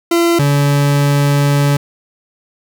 40% pulse tone pair in turn, 340 / 142.95 Hz, F4 / D3, -46 / -46 cents, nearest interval octave + minor third, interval 1500 cents, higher first, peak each -9 dBFS, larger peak neither, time 0.11-0.39 / 0.39-1.77 s, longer second, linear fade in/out 5 ms, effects none

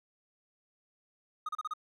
triangle tone bursts, 1244.5 Hz, D#6, in tune, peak -31 dBFS, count 5, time 1.46-1.737 s, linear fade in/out 5 ms, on 29 ms, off 33 ms, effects none

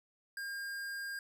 sine tone with hard clipping, 1610 Hz, G6, 46 cents sharp, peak -40 dBFS, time 0.37-1.19 s, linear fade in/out 2 ms, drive 17 dB, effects none

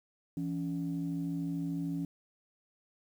sine tone pair together, 167.32 / 280.7 Hz, E3 / C#4, +26 / +22 cents, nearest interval major sixth, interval 896 cents, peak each -34 / -34 dBFS, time 0.37-2.05 s, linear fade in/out 2 ms, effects tanh soft clip ceiling -26 dBFS + 10-bit

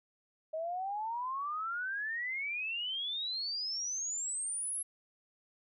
sine exponential sweep, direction up, 622.3 to 11175 Hz, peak -34 dBFS, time 0.53-4.83 s, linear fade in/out 10 ms, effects none

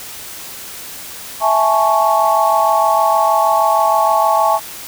sine chord, A major seventh, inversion second, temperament equal with one note detuned, 659.3 / 830.6 / 877 / 1108.7 Hz, E5 / G#5 / A5 / C#6, 0 / 0 / -6 / 0 cents, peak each -16 dBFS, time 1.4-4.6 s, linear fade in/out 50 ms, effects white hiss -31 dBFS RMS until 4.87 s

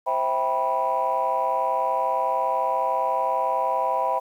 sine chord, C major seventh, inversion none, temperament just, 523.3 / 654.1 / 784.9 / 981.1 Hz, C5 / E5 / G5 / B5, 0 / -14 / +2 / -12 cents, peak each -28 / -27 / -26 / -23 dBFS, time 0.06-4.2 s, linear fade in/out 20 ms, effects tanh soft clip ceiling -13 dBFS + 9-bit

